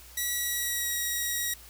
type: tone with pitch glide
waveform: 5% pulse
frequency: 1939 to 1906.8 Hz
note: B6 to A#6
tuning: -32 to +39 cents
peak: -18 dBFS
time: 0.17-1.54 s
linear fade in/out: 5 ms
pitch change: -29 cents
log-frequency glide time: 0.34-0.99 s
effects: added 60 Hz sine -52 dBFS peak until 1.69 s + white hiss -51 dBFS RMS until 1.69 s